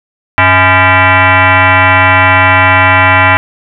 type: tone with frequency modulation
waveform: sine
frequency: 466.2 Hz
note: A#4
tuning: in tune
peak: -3 dBFS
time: 0.38-3.37 s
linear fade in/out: 0 ms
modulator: 370 Hz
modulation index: 5.6
effects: none